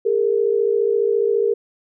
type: tone pair together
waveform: sine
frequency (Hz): 406.7 / 461.3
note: G#4 / A#4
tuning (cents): -36 / -18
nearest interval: major second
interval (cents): 218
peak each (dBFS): -18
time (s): 0.05-1.54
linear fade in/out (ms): 10
effects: none